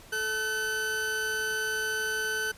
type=tone pair together; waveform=40% pulse; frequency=435.9 / 1517 Hz; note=A4 / F#6; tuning=-16 / +43 cents; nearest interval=octave + minor seventh; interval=2159 cents; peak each=-35 / -28 dBFS; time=0.12-2.52 s; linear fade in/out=10 ms; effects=pink hiss -52 dBFS RMS until 2.57 s + resampled to 32000 Hz